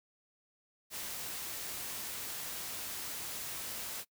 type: noise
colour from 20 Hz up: white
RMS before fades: -41 dBFS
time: 0.9-4.05 s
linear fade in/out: 50 ms
effects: noise-tail reverb RT60 0.1 s tail -22 dB re dry